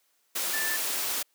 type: tone in noise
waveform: sine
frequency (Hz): 1760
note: A6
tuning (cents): 0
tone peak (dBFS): -30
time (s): 0.53-0.77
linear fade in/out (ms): 10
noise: white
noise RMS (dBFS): -30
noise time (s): 0.35-1.23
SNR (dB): -3
effects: white hiss -70 dBFS RMS until 1.34 s + high-pass 300 Hz 12 dB/octave